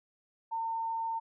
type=tone; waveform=sine; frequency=907 Hz; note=A#5; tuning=48 cents flat; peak=-31 dBFS; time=0.51-1.2 s; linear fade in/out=20 ms; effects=none